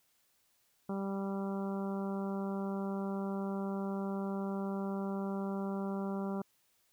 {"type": "harmonic tone", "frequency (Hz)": 196, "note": "G3", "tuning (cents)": 0, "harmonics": [1, 2, 3, 4, 5, 6, 7], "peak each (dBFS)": [-35, -41, -45, -47, -49, -51, -52], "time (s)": [0.89, 6.42], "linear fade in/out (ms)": 5, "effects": ["white hiss -73 dBFS RMS until 6.92 s"]}